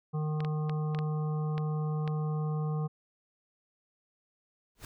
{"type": "harmonic tone", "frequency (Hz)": 153.1, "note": "D#3", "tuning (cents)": -28, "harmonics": [1, 3, 5, 7, 8], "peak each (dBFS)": [-29, -41, -45, -47, -50], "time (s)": [0.13, 2.88], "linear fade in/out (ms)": 20}
{"type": "clicks", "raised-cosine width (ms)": 0.3, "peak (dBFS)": -23, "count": 7, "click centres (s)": [0.405, 0.448, 0.696, 0.948, 0.989, 1.58, 2.077]}
{"type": "noise with exponential growth", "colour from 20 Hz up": "pink", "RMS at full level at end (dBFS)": -39, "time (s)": [4.75, 4.85], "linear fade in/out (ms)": 2, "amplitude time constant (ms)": 21}
{"effects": []}